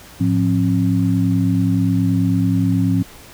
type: tone cluster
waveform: sine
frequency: 108.1 / 177.4 / 269.2 Hz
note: A2 / F3 / C4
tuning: -30 / +27 / +49 cents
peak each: -18 dBFS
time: 0.2-3.03 s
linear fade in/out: 10 ms
effects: pink hiss -41 dBFS RMS until 3.33 s